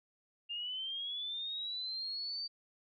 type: linear sweep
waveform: sine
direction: up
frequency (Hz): 2794 to 4633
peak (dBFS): -37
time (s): 0.49-2.48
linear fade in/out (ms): 20
effects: none